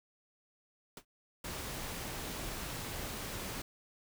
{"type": "noise with exponential decay", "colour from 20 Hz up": "pink", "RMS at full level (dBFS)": -42, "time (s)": [0.97, 1.05], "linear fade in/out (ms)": 2, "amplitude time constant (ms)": 16}
{"type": "noise", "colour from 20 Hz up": "pink", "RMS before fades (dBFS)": -41, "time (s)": [1.44, 3.62], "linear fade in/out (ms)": 5}
{"effects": []}